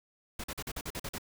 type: noise bursts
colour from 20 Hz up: pink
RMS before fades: -38 dBFS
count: 9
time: 0.39-1.183 s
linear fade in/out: 5 ms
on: 49 ms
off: 44 ms
effects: none